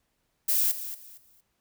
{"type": "noise with echo", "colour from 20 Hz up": "violet", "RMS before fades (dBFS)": -24, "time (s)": [0.48, 0.72], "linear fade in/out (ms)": 10, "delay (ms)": 230, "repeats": 3, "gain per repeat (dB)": -12, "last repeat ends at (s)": 1.41, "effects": ["pink hiss -75 dBFS RMS until 1.6 s"]}